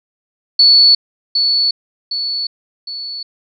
sine tone with echo, 4435 Hz, C#8, in tune, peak -5 dBFS, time 0.59-0.95 s, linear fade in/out 5 ms, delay 760 ms, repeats 3, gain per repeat -6 dB, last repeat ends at 3.23 s, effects none

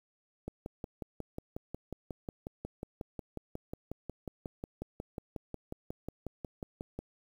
click train, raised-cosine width 2 ms, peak -25 dBFS, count 37, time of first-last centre 0.48-6.99 s, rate 5.53 Hz, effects 9-bit

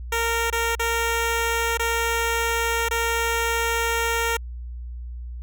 10% pulse tone with dropouts, 461.8 Hz, A#4, 16 cents flat, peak -13 dBFS, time 0.12-4.37 s, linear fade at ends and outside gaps 5 ms, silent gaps 0.502-0.525 / 0.753-0.794 / 1.774-1.794 / 2.887-2.909 s, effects added 60 Hz sine -31 dBFS peak until 5.42 s

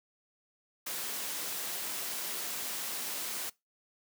white noise, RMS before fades -37 dBFS, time 0.86-3.5 s, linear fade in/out 10 ms, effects noise-tail reverb RT60 0.2 s tail -22 dB re dry + high-pass 200 Hz 12 dB/octave

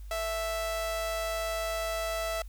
sawtooth tone with amplitude modulation, 659.3 Hz, E5, in tune, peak -25 dBFS, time 0.11-2.42 s, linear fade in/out 2 ms, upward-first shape sine, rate 213 Hz, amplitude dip 35%, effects added 50 Hz sine -40 dBFS peak until 2.48 s + white hiss -63 dBFS RMS until 2.48 s

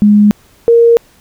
sine tone pair in turn, 207.7 / 466.3 Hz, G#3 / A#4, 0 / +1 cents, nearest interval octave + major second, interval 1401 cents, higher second, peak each -3 dBFS, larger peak neither, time 0.02-0.31 / 0.68-0.97 s, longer neither, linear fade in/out 0 ms, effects pink hiss -47 dBFS RMS until 1.2 s

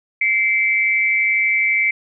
sine tone pair together, 2093 / 2305 Hz, C7 / D7, 0 / -33 cents, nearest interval major second, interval 167 cents, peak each -17 dBFS, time 0.21-1.91 s, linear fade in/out 5 ms, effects none

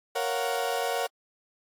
35% pulse chord, Gb major seventh, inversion first, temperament equal, 466.2 / 554.4 / 698.5 / 740 Hz, Bb4 / Db5 / F5 / Gb5, 0 / 0 / 0 / 0 cents, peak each -30 / -31 / -32 / -30 dBFS, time 0.15-1.07 s, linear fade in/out 10 ms, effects AAC 64 kbps

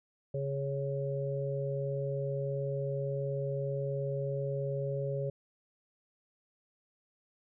harmonic tone, 138.59 Hz, C#3, in tune, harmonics 1 / 3 / 4, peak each -34 / -38 / -36 dBFS, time 0.34-5.3 s, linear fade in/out 5 ms, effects none

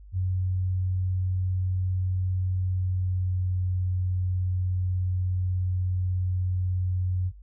sine tone with pitch glide, 92.5 to 91.65 Hz, F#2 to F#2, 0 to -16 cents, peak -24 dBFS, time 0.12-7.32 s, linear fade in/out 50 ms, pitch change -16 cents, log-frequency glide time 2.53-3.56 s, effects noise-tail reverb RT60 0.1 s tail -19 dB re dry + added 50 Hz sine -44 dBFS peak until 7.42 s

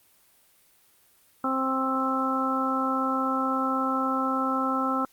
harmonic tone, 263.6 Hz, C4, 13 cents sharp, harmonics 1 / 2 / 3 / 4 / 5, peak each -28 / -33 / -33 / -32 / -27 dBFS, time 1.44-5.05 s, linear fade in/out 2 ms, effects white hiss -61 dBFS RMS until 5.12 s + Opus 32 kbps

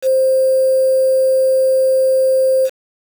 sine tone with quantisation, 525 Hz, C5, 6 cents sharp, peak -10 dBFS, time 0.02-2.7 s, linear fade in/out 50 ms, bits 5, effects none

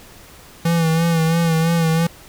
square tone with vibrato, 164.8 Hz, E3, in tune, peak -15 dBFS, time 0.65-2.07 s, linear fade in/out 5 ms, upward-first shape sine, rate 3 Hz, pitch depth 44 cents each way, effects pink hiss -43 dBFS RMS until 2.28 s

